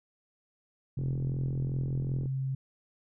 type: tone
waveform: sine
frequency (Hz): 133.5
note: C3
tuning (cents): +35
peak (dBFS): -29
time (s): 0.97-2.55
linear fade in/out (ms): 5
type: click train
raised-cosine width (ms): 3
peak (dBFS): -26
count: 55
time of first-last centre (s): 0.99-2.258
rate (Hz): 42.6
effects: none